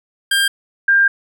25% pulse / sine tone pair in turn, 1597 / 1597 Hz, G6 / G6, +32 / +32 cents, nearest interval unison, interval 0 cents, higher neither, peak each -9 dBFS, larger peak neither, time 0.31-0.48 / 0.88-1.08 s, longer second, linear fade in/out 5 ms, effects none

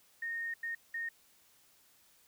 sine tone bursts at uneven times, 1846 Hz, A#6, 17 cents flat, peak -35 dBFS, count 3, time 0.22-0.54 / 0.63-0.75 / 0.94-1.09 s, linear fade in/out 5 ms, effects white hiss -66 dBFS RMS until 2.27 s

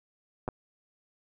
clicks, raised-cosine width 1 ms, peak -19 dBFS, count 2, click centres 0.479 / 0.487 s, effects none

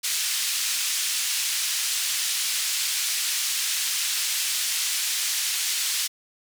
white band-pass noise, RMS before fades -26 dBFS, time 0.03-6.08 s, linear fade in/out 20 ms, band 2400 to 8400 Hz, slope 12 dB/octave, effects none

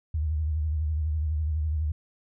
sine tone with vibrato, 77.1 Hz, D#2, 15 cents flat, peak -24 dBFS, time 0.14-1.92 s, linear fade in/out 5 ms, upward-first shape sine, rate 12 Hz, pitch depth 81 cents each way, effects none

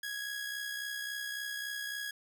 sawtooth tone with amplitude modulation, 1661.2 Hz, G#6, in tune, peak -31 dBFS, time 0.03-2.11 s, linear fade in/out 5 ms, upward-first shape sine, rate 63.6 Hz, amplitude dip 45%, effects none

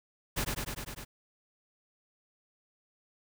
pink noise with echo, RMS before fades -31 dBFS, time 0.36-0.45 s, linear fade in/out 20 ms, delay 100 ms, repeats 6, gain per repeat -2 dB, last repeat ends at 1.05 s, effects none

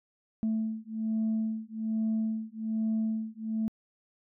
sine beating tone pair, 220 / 221.2 Hz, A3 / A3, 0 / +9 cents, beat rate 1.2 Hz, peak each -30 dBFS, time 0.43-3.68 s, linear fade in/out 0 ms, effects tanh soft clip ceiling -23 dBFS

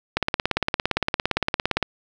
click train, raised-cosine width 0.3 ms, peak -4 dBFS, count 30, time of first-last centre 0.17-1.827 s, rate 17.5 Hz, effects none

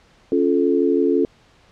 sine chord, Db augmented, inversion none, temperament equal with one note detuned, 277.2 / 349.2 / 435.4 Hz, Db4 / F4 / A4, 0 / 0 / -18 cents, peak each -19 dBFS, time 0.32-1.25 s, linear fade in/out 2 ms, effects pink hiss -54 dBFS RMS until 1.71 s + low-pass 5000 Hz 12 dB/octave

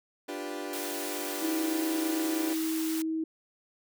30% pulse chord, G dominant seventh, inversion second, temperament equal, 293.7 / 349.2 / 392 / 493.9 Hz, D4 / F4 / G4 / B4, 0 / 0 / 0 / 0 cents, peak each -36 / -38 / -38 / -40 dBFS, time 0.28-2.54 s, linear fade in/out 10 ms
white high-pass noise, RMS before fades -38 dBFS, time 0.73-3.02 s, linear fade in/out 2 ms, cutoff 770 Hz, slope 24 dB/octave
sine tone, 320 Hz, D#4, 49 cents sharp, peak -28 dBFS, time 1.42-3.24 s, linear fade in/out 5 ms
effects none

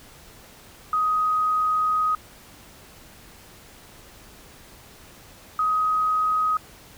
sine tone pair in turn, 1254 / 1259 Hz, D#6 / D#6, +13 / +20 cents, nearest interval unison, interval 7 cents, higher second, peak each -19 dBFS, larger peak neither, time 0.93-2.15 / 5.59-6.57 s, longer first, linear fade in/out 2 ms, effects pink hiss -48 dBFS RMS until 6.97 s

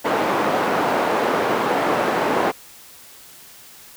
white band-pass noise, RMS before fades -20 dBFS, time 0.04-2.52 s, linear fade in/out 20 ms, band 260 to 910 Hz, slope 12 dB/octave, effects white hiss -44 dBFS RMS until 3.96 s

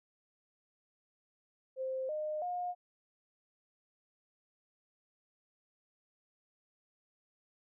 sine tone with pitch steps, 523.3 / 611.6 / 714.8 Hz, C5 / D#5 / F5, 0 / -30 / +40 cents, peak -34 dBFS, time 1.76-2.75 s, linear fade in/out 50 ms, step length 330 ms, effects none

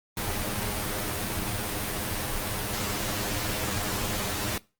pink noise with comb filter, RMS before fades -30 dBFS, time 0.17-4.58 s, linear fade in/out 2 ms, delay 9.7 ms, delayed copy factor +1, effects noise-tail reverb RT60 0.3 s tail -22 dB re dry + Opus 32 kbps

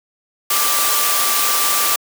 sine tone in noise, 1174.7 Hz, D6, in tune, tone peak -22 dBFS, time 0.5-1.96 s, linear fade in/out 5 ms, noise white, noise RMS -17 dBFS, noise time 0.5-1.96 s, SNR -8 dB, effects high-pass 400 Hz 12 dB/octave

